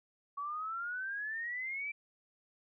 sine exponential sweep, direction up, 1124 to 2349 Hz, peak -36 dBFS, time 0.37-1.92 s, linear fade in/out 10 ms, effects none

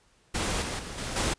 pink noise with level steps, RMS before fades -29 / -33 / -39 / -34 / -27 dBFS, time 0.34-1.34 s, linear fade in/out 10 ms, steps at 0.62 / 0.79 / 0.98 / 1.16 s, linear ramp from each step 2 ms, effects pink hiss -64 dBFS RMS until 1.38 s + resampled to 22050 Hz

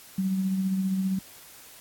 sine tone with tremolo, 190.2 Hz, F#3, 48 cents sharp, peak -22 dBFS, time 0.18-1.19 s, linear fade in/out 5 ms, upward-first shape sine, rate 15 Hz, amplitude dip 35%, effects white hiss -49 dBFS RMS until 1.8 s + AAC 64 kbps

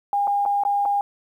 sine tone with dropouts, 810 Hz, G#5, 43 cents flat, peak -18 dBFS, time 0.13-1.01 s, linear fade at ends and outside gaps 1 ms, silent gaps 0.272-0.277 / 0.453-0.46 / 0.636-0.651 / 0.853-0.857 s, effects 9-bit

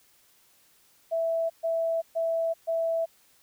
sine tone bursts, 659.3 Hz, E5, in tune, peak -24 dBFS, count 4, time 1.11-3.06 s, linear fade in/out 20 ms, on 390 ms, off 130 ms, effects white hiss -62 dBFS RMS until 3.42 s

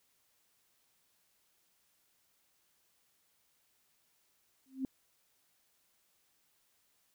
sine tone with exponential growth, 264.4 Hz, C4, 18 cents sharp, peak -29 dBFS, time 4.66-4.85 s, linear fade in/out 1 ms, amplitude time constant 40 ms, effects white hiss -74 dBFS RMS until 7.14 s

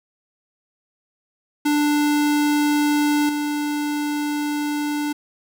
square tone with level steps, 294.9 Hz, D4, 7 cents sharp, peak -17 / -22 dBFS, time 1.65-5.13 s, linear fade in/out 10 ms, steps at 3.29 s, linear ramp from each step 2 ms, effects 9-bit

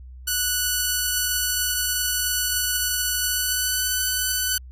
5% pulse tone with pitch glide, 1480 to 1500.7 Hz, F#6 to F#6, 0 to +24 cents, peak -10 dBFS, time 0.27-4.58 s, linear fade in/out 10 ms, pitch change +24 cents, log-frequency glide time 3.22-3.91 s, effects added 63 Hz sine -38 dBFS peak until 4.71 s + AAC 48 kbps

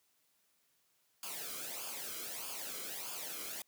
white noise with flanger, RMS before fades -43 dBFS, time 1.23-3.62 s, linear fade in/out 2 ms, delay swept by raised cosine 0.51 to 1.13 ms, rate 1.6 Hz, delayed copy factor -0.7, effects white hiss -75 dBFS RMS until 3.67 s + high-pass 80 Hz 12 dB/octave

